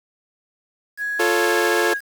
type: tone with pitch glide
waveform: sine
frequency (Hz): 1667 to 1648.8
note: G#6 to G#6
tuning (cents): +6 to -13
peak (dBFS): -22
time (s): 0.97-2.01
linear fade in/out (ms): 50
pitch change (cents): -19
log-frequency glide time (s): 1.33-1.48
type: chord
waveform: sawtooth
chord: F augmented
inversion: none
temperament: equal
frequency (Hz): 349.2 / 440 / 554.4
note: F4 / A4 / C#5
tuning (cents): 0 / 0 / 0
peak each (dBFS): -17 / -17 / -22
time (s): 1.19-1.94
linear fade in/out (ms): 10
effects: 7-bit